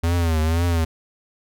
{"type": "tone with vibrato", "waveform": "square", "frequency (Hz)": 82.41, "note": "E2", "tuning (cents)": 0, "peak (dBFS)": -18, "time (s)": [0.03, 0.85], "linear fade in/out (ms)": 10, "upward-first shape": "triangle", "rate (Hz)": 2, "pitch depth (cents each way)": 110, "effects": []}